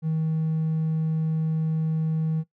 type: tone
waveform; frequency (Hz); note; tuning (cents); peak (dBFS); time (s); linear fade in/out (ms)
triangle; 158.9; D#3; +37; -19; 0.02-2.44; 50
effects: noise-tail reverb RT60 0.1 s tail -19 dB re dry + tanh soft clip ceiling -17 dBFS